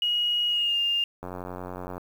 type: tone with pitch glide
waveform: sine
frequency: 2892 to 2810 Hz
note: F#7 to F7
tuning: -40 to +10 cents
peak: -22 dBFS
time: 0.02-1.04 s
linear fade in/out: 2 ms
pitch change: -50 cents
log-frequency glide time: 0.49-0.78 s
type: click train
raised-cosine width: 1 ms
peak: -22 dBFS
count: 69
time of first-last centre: 1.23-1.98 s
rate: 90.7 Hz
effects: 8-bit